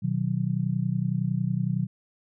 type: chord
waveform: sine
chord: B major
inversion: none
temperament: just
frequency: 123.47 / 154.34 / 185.21 Hz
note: B2 / D#3 / F#3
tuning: 0 / -14 / +2 cents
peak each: -28 dBFS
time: 0.02-1.87 s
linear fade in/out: 20 ms
effects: none